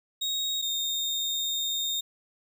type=tone pair in turn; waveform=35% pulse; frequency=3760 / 3678 Hz; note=A#7 / A#7; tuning=+14 / -24 cents; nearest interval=unison; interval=38 cents; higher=first; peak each=-25 dBFS; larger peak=neither; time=0.21-0.62 / 0.62-2.01 s; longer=second; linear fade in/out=10 ms; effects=none